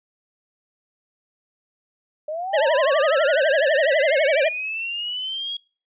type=linear sweep; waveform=sine; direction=up; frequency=593 to 3322 Hz; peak=-25 dBFS; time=2.28-5.57 s; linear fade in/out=5 ms
type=tone with vibrato; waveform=square; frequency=587.3 Hz; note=D5; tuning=in tune; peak=-17 dBFS; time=2.53-4.49 s; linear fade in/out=10 ms; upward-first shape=triangle; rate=12 Hz; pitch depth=230 cents each way
effects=noise-tail reverb RT60 0.4 s tail -26 dB re dry + resampled to 8000 Hz